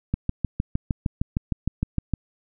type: click train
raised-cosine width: 5 ms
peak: -10 dBFS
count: 14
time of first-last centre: 0.14-2.137 s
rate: 6.51 Hz
effects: none